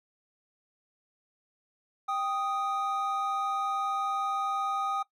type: tone pair together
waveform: triangle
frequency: 786.9 / 1244.5 Hz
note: G5 / D#6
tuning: +6 / 0 cents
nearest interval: minor sixth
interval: 794 cents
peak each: -30 / -28 dBFS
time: 2.08-5.03 s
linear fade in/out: 10 ms
effects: noise-tail reverb RT60 0.1 s tail -19 dB re dry